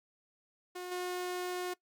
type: tone with level steps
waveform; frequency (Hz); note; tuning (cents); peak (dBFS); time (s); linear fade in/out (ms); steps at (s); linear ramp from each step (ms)
sawtooth; 360.7; F#4; -44; -36 / -31; 0.75-1.74; 10; 0.91; 10
effects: noise-tail reverb RT60 0.1 s tail -21 dB re dry + Opus 48 kbps